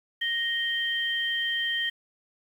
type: tone pair together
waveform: sine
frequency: 1864.7 / 3143 Hz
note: A#6 / G7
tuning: 0 / +4 cents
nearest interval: major sixth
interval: 904 cents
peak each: -28 dBFS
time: 0.21-1.9 s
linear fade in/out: 10 ms
effects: 9-bit